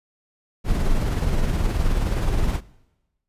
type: noise with tremolo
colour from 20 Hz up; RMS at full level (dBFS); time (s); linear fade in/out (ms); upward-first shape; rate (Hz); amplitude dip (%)
brown; -19; 0.64-2.61; 50; sine; 19; 35
effects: noise-tail reverb RT60 1.0 s tail -21 dB re dry + resampled to 32000 Hz